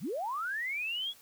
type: linear sweep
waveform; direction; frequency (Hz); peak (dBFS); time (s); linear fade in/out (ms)
sine; up; 108.2 to 3415; -32; 0-1.14; 50
effects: white hiss -58 dBFS RMS until 1.21 s